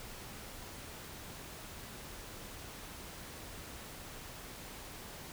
silence, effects pink hiss -48 dBFS RMS until 5.32 s

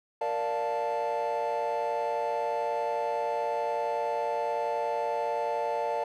triangle chord, Bb major seventh, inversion none, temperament equal, 466.2 / 587.3 / 698.5 / 880 Hz, Bb4 / D5 / F5 / A5, 0 / 0 / 0 / 0 cents, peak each -31 / -30 / -31 / -29 dBFS, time 0.21-6.04 s, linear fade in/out 5 ms, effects tanh soft clip ceiling -20 dBFS

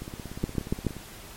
two click trains, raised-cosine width 3 ms, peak -12 / -24 dBFS, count 4 / 17, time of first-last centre 0.44-0.867 / 0.02-0.967 s, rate 7.02 / 16.9 Hz, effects pink hiss -45 dBFS RMS until 1.36 s + MP3 64 kbps

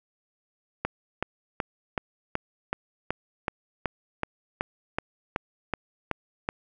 click train, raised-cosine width 0.5 ms, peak -11 dBFS, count 16, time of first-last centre 0.85-6.489 s, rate 2.66 Hz, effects none

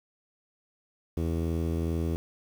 sawtooth tone with low-pass filter, 82.41 Hz, E2, in tune, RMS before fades -29 dBFS, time 1.17-2.16 s, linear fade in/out 0 ms, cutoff 390 Hz, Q 2, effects 8-bit

